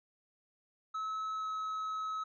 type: tone with pitch glide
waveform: triangle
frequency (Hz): 1294 to 1285.8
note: E6 to E6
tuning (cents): -32 to -43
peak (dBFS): -33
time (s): 0.94-2.24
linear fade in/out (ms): 10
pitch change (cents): -11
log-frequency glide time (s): 1.36-1.47
effects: resampled to 16000 Hz